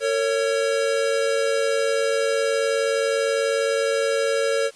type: tone pair together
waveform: square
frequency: 454.7 / 554.4 Hz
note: A#4 / C#5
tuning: -43 / 0 cents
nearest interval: minor third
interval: 343 cents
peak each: -23 dBFS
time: 0-4.71 s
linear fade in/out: 50 ms
effects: white hiss -49 dBFS RMS until 4.75 s + resampled to 22050 Hz